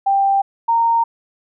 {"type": "tone pair in turn", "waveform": "sine", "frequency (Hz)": [788, 923.8], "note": ["G5", "A#5"], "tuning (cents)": [9, -16], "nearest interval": "minor third", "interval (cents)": 275, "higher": "second", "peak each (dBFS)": -12, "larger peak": "neither", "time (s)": [[0.06, 0.42], [0.68, 1.04]], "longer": "neither", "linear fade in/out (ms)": 10, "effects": []}